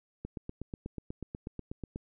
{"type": "click train", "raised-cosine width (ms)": 3, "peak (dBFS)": -25, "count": 15, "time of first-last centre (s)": [0.25, 1.959], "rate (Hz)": 8.19, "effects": []}